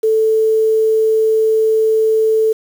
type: tone with quantisation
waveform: sine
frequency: 440 Hz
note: A4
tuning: in tune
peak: -10 dBFS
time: 0.03-2.53 s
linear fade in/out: 10 ms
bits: 6
effects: none